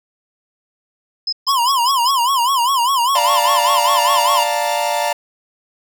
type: tone bursts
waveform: sine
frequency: 5100 Hz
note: D#8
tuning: 42 cents sharp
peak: -17 dBFS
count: 5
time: 1.27-2.11 s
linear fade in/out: 5 ms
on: 56 ms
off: 140 ms
type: tone with vibrato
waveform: square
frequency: 1020 Hz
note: C6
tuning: 44 cents flat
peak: -14 dBFS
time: 1.47-4.45 s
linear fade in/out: 20 ms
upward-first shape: sine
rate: 5 Hz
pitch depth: 160 cents each way
type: chord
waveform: 45% pulse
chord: Bb major seventh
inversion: first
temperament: equal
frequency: 587.3 / 698.5 / 880 / 932.3 Hz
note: D5 / F5 / A5 / Bb5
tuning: 0 / 0 / 0 / 0 cents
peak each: -22 dBFS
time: 3.15-5.13 s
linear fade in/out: 5 ms
effects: none